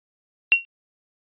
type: tone with exponential decay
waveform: sine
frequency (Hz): 2744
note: F7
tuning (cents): -31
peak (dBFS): -7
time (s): 0.52-0.65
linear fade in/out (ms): 0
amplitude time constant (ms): 28
effects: tanh soft clip ceiling -3 dBFS + resampled to 8000 Hz